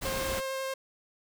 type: noise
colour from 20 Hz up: pink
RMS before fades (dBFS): -35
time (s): 0.01-0.41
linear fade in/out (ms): 20
type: tone with vibrato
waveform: sawtooth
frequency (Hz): 532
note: C5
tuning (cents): +29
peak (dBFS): -28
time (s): 0.05-0.74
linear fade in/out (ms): 5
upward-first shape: sine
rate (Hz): 11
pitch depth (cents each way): 8
effects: none